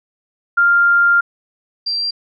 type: tone pair in turn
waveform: sine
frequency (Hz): 1396.9 / 4724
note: F6 / D8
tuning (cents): 0 / +9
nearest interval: octave + major sixth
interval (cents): 2109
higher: second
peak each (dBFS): -9 / -17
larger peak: first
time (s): 0.57-1.21 / 1.86-2.11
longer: first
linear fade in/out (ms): 10
effects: none